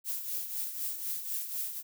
violet noise with tremolo, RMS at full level -33 dBFS, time 0.04-1.83 s, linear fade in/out 50 ms, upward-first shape triangle, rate 4 Hz, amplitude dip 65%, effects none

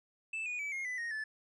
triangle tone with pitch steps, 2637 / 2460 / 2296 / 2142 / 1998.5 / 1864.6 / 1739.8 Hz, E7 / D#7 / D7 / C7 / B6 / A#6 / A6, 0 / -20 / -40 / +40 / +20 / 0 / -20 cents, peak -34 dBFS, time 0.33-1.24 s, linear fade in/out 5 ms, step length 130 ms, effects resampled to 24000 Hz

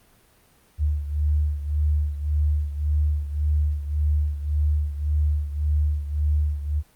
sine beating tone pair, 74.2 / 76 Hz, D2 / D#2, +18 / -40 cents, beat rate 1.8 Hz, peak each -21 / -26 dBFS, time 0.78-6.83 s, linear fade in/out 50 ms, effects pink hiss -58 dBFS RMS until 6.95 s + Opus 32 kbps

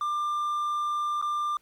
triangle tone with dropouts, 1192 Hz, D6, 25 cents sharp, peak -24 dBFS, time 0.01-1.57 s, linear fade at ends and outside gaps 2 ms, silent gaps 1.215-1.224 s, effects pink hiss -66 dBFS RMS until 1.61 s

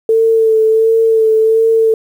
sine tone with vibrato, 445.4 Hz, A4, 21 cents sharp, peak -7 dBFS, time 0.09-1.94 s, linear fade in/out 2 ms, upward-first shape sine, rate 1.4 Hz, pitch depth 23 cents each way, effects 7-bit

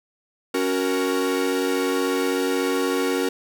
45% pulse chord, F# major, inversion second, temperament equal, 277.2 / 370 / 466.2 Hz, C#4 / F#4 / A#4, 0 / 0 / 0 cents, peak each -25 dBFS, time 0.54-3.29 s, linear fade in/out 5 ms, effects none

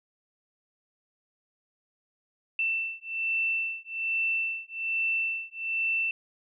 sine beating tone pair, 2674 / 2675.2 Hz, E7 / E7, +24 / +25 cents, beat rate 1.2 Hz, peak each -30 dBFS, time 2.59-6.11 s, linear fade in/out 2 ms, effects none

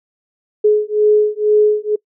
sine beating tone pair, 421.6 / 423.7 Hz, G#4 / G#4, +26 / +35 cents, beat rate 2.1 Hz, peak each -13 dBFS, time 0.64-1.96 s, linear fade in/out 10 ms, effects noise-tail reverb RT60 0.1 s tail -24 dB re dry

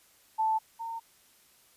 sine tone pair in turn, 880 / 912.7 Hz, A5 / A#5, 0 / -37 cents, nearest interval minor second, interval 63 cents, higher second, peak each -24 / -34 dBFS, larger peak first, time 0.38-0.59 / 0.79-1 s, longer neither, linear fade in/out 20 ms, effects white hiss -62 dBFS RMS until 1.76 s + resampled to 32000 Hz

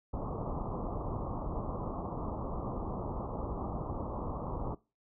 pink low-pass noise, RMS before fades -37 dBFS, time 0.13-4.75 s, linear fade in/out 10 ms, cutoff 1200 Hz, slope 96 dB/octave, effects noise-tail reverb RT60 0.3 s tail -22 dB re dry

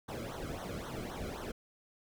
brown noise with flanger, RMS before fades -41 dBFS, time 0.08-1.52 s, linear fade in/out 10 ms, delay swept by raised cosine 0.4 to 1.13 ms, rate 3.8 Hz, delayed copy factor -0.9, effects none

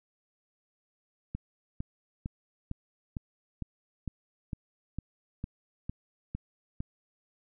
click train, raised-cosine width 5 ms, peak -22 dBFS, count 13, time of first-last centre 1.35-6.805 s, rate 2.2 Hz, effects none

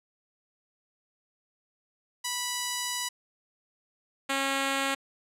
5% pulse tone pair in turn, 983 / 272.8 Hz, B5 / C#4, -8 / -28 cents, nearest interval octave + minor seventh, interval 2220 cents, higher first, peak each -17 / -15 dBFS, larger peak second, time 2.24-3.09 / 4.29-4.95 s, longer first, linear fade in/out 10 ms, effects low-pass 11000 Hz 12 dB/octave

